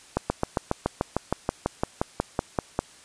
slowing click train, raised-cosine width 1 ms, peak -8 dBFS, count 17, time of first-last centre 0.17-2.79 s, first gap 130 ms, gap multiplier 1.03, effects white hiss -51 dBFS RMS until 3.04 s + resampled to 22050 Hz

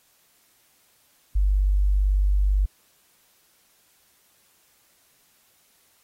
sine tone, 49 Hz, G1, in tune, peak -17 dBFS, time 1.35-2.66 s, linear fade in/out 10 ms, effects white hiss -62 dBFS RMS until 6.03 s + AAC 48 kbps

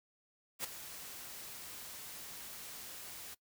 white noise with ADSR envelope, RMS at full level -36 dBFS, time 0.59-3.35 s, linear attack 51 ms, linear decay 9 ms, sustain -12 dB, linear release 18 ms, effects noise-tail reverb RT60 0.1 s tail -20 dB re dry

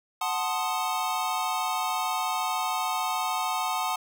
square chord, F# diminished seventh, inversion none, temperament equal, 740 / 880 / 1046.5 / 1244.5 Hz, F#5 / A5 / C6 / Eb6, 0 / 0 / 0 / 0 cents, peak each -32 / -32 / -34 / -33 dBFS, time 0.21-3.96 s, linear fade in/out 5 ms, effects none

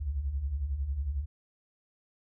sine beating tone pair, 61 / 72 Hz, B1 / D2, -21 / -34 cents, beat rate 11 Hz, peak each -37 / -30 dBFS, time 0-1.26 s, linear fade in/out 20 ms, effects none

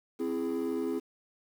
triangle chord, C augmented, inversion none, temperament equal with one note detuned, 261.6 / 333.8 / 415.3 Hz, C4 / E4 / G#4, 0 / +22 / 0 cents, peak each -31 dBFS, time 0.19-1 s, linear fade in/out 20 ms, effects tanh soft clip ceiling -23 dBFS + 9-bit

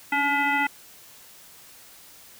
sine tone with frequency modulation, 1428 Hz, F6, 38 cents sharp, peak -20 dBFS, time 0.12-0.67 s, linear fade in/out 5 ms, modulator 574 Hz, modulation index 1.7, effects white hiss -49 dBFS RMS until 2.39 s

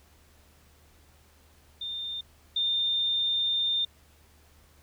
sine tone pair in turn, 3615 / 3615 Hz, A7 / A7, +46 / +46 cents, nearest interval unison, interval 0 cents, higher neither, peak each -32 / -24 dBFS, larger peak second, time 1.81-2.21 / 2.56-3.85 s, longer second, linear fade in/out 5 ms, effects added 75 Hz sine -59 dBFS peak until 4.82 s + pink hiss -61 dBFS RMS until 4.82 s

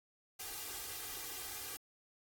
white noise with comb filter, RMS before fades -44 dBFS, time 0.39-1.77 s, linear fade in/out 10 ms, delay 2.5 ms, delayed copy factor +0.9, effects AAC 64 kbps

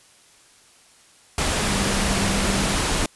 sine tone in noise, 196.4 Hz, G3, 4 cents sharp, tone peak -26 dBFS, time 1.69-2.75 s, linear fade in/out 2 ms, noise pink, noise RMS -22 dBFS, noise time 1.38-3.06 s, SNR -7 dB, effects white hiss -53 dBFS RMS until 3.15 s + resampled to 24000 Hz

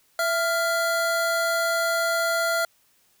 square tone pair together, 666.3 / 1396.9 Hz, E5 / F6, +18 / 0 cents, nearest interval octave + minor second, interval 1282 cents, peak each -25 dBFS, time 0.19-2.65 s, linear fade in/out 2 ms, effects white hiss -63 dBFS RMS until 3.2 s

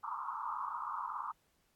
pink band-pass noise, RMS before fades -40 dBFS, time 0.03-1.32 s, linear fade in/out 10 ms, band 890 to 1300 Hz, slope 96 dB/octave, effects pink hiss -75 dBFS RMS until 1.75 s + AAC 64 kbps

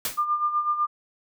white noise with exponential decay, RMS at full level -24 dBFS, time 0.05-0.25 s, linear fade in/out 2 ms, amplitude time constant 43 ms
sine tone with tremolo, 1200 Hz, D6, 37 cents sharp, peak -19 dBFS, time 0.17-0.87 s, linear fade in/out 20 ms, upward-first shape sine, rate 8 Hz, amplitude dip 65%
effects none

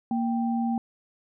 sine tone pair together, 233.1 / 784.1 Hz, A#3 / G5, 0 / 0 cents, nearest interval octave + major sixth, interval 2100 cents, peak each -24 / -31 dBFS, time 0.11-0.78 s, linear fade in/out 2 ms, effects none

